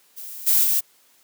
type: noise with level steps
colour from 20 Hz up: violet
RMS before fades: -36 / -17 / -20 dBFS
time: 0.16-0.81 s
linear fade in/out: 20 ms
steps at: 0.46 / 0.63 s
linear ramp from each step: 20 ms
effects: white hiss -58 dBFS RMS until 1.23 s + high-pass 200 Hz 12 dB/octave